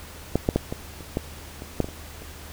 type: clicks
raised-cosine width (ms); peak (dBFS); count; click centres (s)
2; -6 / -6 / -6 / -15 / -24 / -10 / -23 / -7 / -17 / -25 / -28; 11; 0.356 / 0.489 / 0.56 / 0.725 / 1.007 / 1.171 / 1.621 / 1.803 / 1.844 / 1.887 / 2.22
effects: added 76 Hz sine -43 dBFS peak until 2.52 s + pink hiss -43 dBFS RMS until 2.52 s